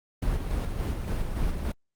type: noise with tremolo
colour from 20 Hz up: brown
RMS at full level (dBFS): -27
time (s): 0.22-1.72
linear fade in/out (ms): 5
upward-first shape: square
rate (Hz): 3.5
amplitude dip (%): 35
effects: Opus 32 kbps